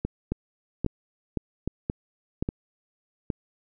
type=two click trains; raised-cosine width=3 ms; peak=-14 / -13 dBFS; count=5 / 5; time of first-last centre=0.05-3.302 / 0.32-2.425 s; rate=1.23 / 1.9 Hz; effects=none